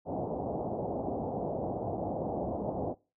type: low-pass noise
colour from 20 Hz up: white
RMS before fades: -34 dBFS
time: 0.05-2.95 s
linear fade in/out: 50 ms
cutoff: 790 Hz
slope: 48 dB/octave
effects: noise-tail reverb RT60 0.3 s tail -21 dB re dry + high-pass 80 Hz 12 dB/octave